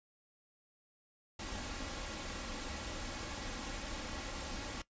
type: noise with comb filter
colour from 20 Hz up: pink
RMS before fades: -42 dBFS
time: 1.39-4.82 s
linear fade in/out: 5 ms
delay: 3.6 ms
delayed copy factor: +0.55
effects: noise-tail reverb RT60 0.1 s tail -18 dB re dry + resampled to 16000 Hz